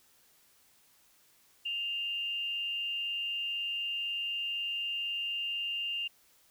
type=tone with amplitude modulation; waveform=sine; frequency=2798 Hz; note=F7; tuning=3 cents sharp; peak=-30 dBFS; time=1.65-6.08 s; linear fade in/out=10 ms; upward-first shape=sine; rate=220 Hz; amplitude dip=40%; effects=white hiss -65 dBFS RMS until 6.5 s